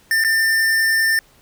square tone with dropouts, 1795 Hz, A6, 34 cents sharp, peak -15 dBFS, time 0.11-1.19 s, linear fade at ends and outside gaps 1 ms, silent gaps 0.239-0.247 s, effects pink hiss -53 dBFS RMS until 1.41 s

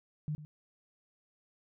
sine tone with echo, 151.2 Hz, D#3, 49 cents flat, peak -32 dBFS, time 0.28-0.35 s, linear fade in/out 0 ms, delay 100 ms, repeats 1, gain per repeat -13 dB, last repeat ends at 0.45 s, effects none

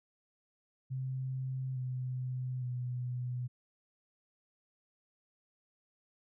sine tone with pitch steps, 130.81 / 127.45 / 124.18 Hz, C3 / C3 / B2, 0 / -45 / +10 cents, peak -34 dBFS, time 0.9-3.48 s, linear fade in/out 20 ms, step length 860 ms, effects none

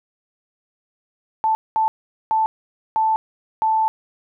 sine tone bursts at uneven times, 880 Hz, A5, in tune, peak -15 dBFS, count 5, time 1.44-1.55 / 1.76-1.88 / 2.31-2.46 / 2.96-3.16 / 3.62-3.88 s, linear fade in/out 0 ms, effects none

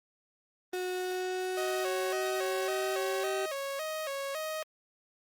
35% pulse tone with pitch glide, 365.6 to 385.6 Hz, F#4 to G4, -21 to -28 cents, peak -30 dBFS, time 0.73-3.46 s, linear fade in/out 5 ms, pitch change +93 cents, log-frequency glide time 0.9-3.29 s
sawtooth tone with vibrato, 588 Hz, D5, 2 cents sharp, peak -30 dBFS, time 1.57-4.63 s, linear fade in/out 5 ms, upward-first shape square, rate 1.8 Hz, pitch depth 110 cents each way
effects Opus 24 kbps

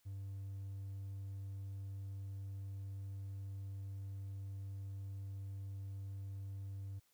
triangle tone, 98 Hz, G2, in tune, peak -40 dBFS, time 0.05-7 s, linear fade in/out 20 ms, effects tanh soft clip ceiling -37 dBFS + white hiss -75 dBFS RMS until 7.13 s

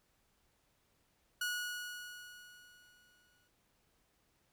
sawtooth tone with exponential decay, 1458 Hz, F#6, 26 cents flat, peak -30 dBFS, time 1.41-3.48 s, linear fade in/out 5 ms, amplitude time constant 450 ms, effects pink hiss -75 dBFS RMS until 4.52 s

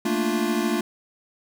square chord, Bb major seventh, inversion third, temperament equal, 220 / 233.1 / 293.7 / 349.2 Hz, A3 / Bb3 / D4 / F4, 0 / 0 / 0 / 0 cents, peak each -27 / -29 / -29 / -27 dBFS, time 0.05-0.81 s, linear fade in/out 5 ms, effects none

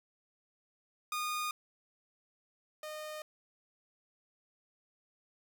sawtooth tone pair in turn, 1226 / 613 Hz, D#6 / D#5, -26 / -26 cents, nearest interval octave, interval 1200 cents, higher first, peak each -30 / -37 dBFS, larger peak first, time 1.12-1.51 / 2.83-3.22 s, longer neither, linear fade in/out 2 ms, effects none

